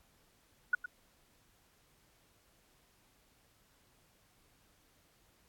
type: tone with echo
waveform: sine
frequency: 1460 Hz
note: F#6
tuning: 24 cents flat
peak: -24 dBFS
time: 0.73-0.75 s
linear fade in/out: 5 ms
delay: 110 ms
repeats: 1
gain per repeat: -13 dB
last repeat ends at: 0.86 s
effects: pink hiss -69 dBFS RMS until 5.48 s + AAC 64 kbps